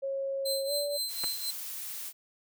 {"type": "tone with pitch glide", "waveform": "sine", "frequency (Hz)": [545, 577.4], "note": ["C#5", "D5"], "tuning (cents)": [-29, -30], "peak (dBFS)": -30, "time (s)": [0.02, 0.98], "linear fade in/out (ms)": 20, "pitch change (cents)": 99, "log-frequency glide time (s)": [0.66, 0.72]}
{"type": "tone with tremolo", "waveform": "sawtooth", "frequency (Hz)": 4100, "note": "C8", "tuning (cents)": -36, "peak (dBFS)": -26, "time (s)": [0.45, 1.51], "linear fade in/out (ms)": 10, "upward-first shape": "triangle", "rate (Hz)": 4, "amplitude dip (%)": 85}
{"type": "noise", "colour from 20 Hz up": "blue", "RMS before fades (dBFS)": -39, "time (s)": [1.07, 2.13], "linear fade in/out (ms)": 50}
{"type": "clicks", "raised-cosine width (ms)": 0.5, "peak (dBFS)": -24, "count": 2, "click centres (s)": [1.237, 1.243]}
{"effects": []}